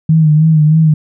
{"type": "tone with vibrato", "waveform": "sine", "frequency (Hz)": 155.9, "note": "D#3", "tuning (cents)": 4, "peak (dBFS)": -5, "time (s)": [0.09, 0.94], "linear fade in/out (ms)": 5, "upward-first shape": "sine", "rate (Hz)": 3.2, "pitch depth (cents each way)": 54, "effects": []}